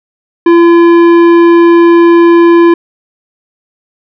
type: tone with tanh clipping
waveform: sine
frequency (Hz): 340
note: F4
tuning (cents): -46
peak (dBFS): -3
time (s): 0.46-2.74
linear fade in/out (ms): 5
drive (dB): 13
effects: none